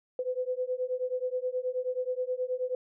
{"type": "beating tone pair", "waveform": "sine", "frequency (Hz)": [501, 510.4], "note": ["B4", "C5"], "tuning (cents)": [25, -43], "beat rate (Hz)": 9.4, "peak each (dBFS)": [-32, -32], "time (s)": [0.19, 2.75], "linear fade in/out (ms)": 2, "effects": []}